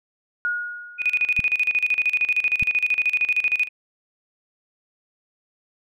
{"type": "tone with exponential decay", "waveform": "sine", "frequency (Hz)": 1443, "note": "F#6", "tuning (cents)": -44, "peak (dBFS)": -19, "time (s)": [0.45, 1.42], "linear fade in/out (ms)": 0, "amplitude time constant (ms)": 210}
{"type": "tone with tremolo", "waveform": "sine", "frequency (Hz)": 2481, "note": "D#7", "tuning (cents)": -6, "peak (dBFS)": -16, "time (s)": [0.98, 3.69], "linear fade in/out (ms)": 50, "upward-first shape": "square", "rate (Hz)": 13, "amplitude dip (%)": 80}
{"type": "clicks", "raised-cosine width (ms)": 5, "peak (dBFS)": -18, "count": 2, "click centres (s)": [1.393, 2.626]}
{"effects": []}